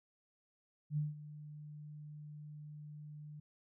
sine tone with ADSR envelope, 149.7 Hz, D3, 33 cents sharp, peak -31 dBFS, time 0.9-3.4 s, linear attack 72 ms, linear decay 170 ms, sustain -16 dB, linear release 6 ms, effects none

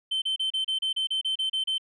sine tone bursts, 3088 Hz, G7, 27 cents flat, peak -22 dBFS, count 12, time 0.11-1.782 s, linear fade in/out 10 ms, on 110 ms, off 32 ms, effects tanh soft clip ceiling -23 dBFS

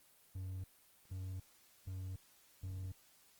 triangle tone bursts, 93.4 Hz, F#2, 17 cents sharp, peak -39 dBFS, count 4, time 0.35-2.92 s, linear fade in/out 5 ms, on 290 ms, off 470 ms, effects white hiss -67 dBFS RMS until 3.39 s + Opus 24 kbps

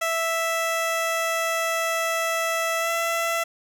15% pulse tone with pitch glide, 659.3 to 668.9 Hz, E5 to E5, 0 to +25 cents, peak -16 dBFS, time 0.01-3.44 s, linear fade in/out 10 ms, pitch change +25 cents, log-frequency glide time 2.79-2.9 s, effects none

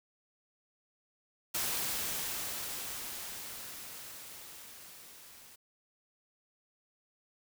white noise with level ramp, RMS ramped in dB -33 to -55 dBFS, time 1.54-5.56 s, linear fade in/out 10 ms, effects none

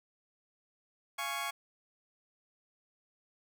20% pulse chord, Db major, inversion first, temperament just, 693 / 831.5 / 1108.7 Hz, F5 / Ab5 / Db6, -14 / +2 / 0 cents, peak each -37 / -36 / -32 dBFS, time 1.18-1.51 s, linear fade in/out 10 ms, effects none

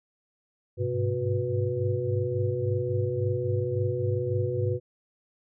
sine tone cluster, 100.9 / 104.5 / 126.5 / 365.8 / 493.7 Hz, G#2 / G#2 / B2 / F#4 / B4, -49 / +11 / +42 / -20 / -1 cents, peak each -31 dBFS, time 0.77-4.8 s, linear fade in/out 50 ms, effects none

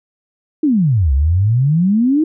sine exponential two-way sweep, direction down then up, 325.3 to 64.8 to 325.3 Hz, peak -10 dBFS, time 0.63-2.24 s, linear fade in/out 5 ms, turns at 1.13 s, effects none

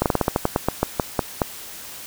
slowing click train, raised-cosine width 1 ms, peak -3 dBFS, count 14, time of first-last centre 0.02-1.418 s, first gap 38 ms, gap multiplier 1.16, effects white hiss -37 dBFS RMS until 2.06 s

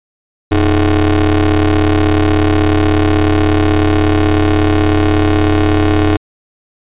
30% pulse ring-modulated tone, 109.1 Hz, A2, 14 cents flat, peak -3 dBFS, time 0.51-6.17 s, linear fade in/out 10 ms, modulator 200 Hz, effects resampled to 8000 Hz

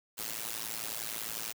white noise with amplitude modulation, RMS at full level -34 dBFS, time 0.17-1.53 s, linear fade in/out 20 ms, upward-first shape sine, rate 111 Hz, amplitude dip 100%, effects high-pass 80 Hz 12 dB/octave

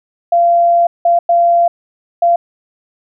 sine tone bursts at uneven times, 688 Hz, F5, 26 cents flat, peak -7 dBFS, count 4, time 0.32-0.87 / 1.05-1.19 / 1.29-1.68 / 2.22-2.36 s, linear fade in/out 5 ms, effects none

